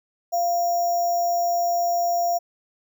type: tone with sample-and-hold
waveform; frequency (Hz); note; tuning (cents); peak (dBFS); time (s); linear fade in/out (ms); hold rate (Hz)
sine; 694; F5; -11; -19; 0.32-2.39; 20; 6300
effects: none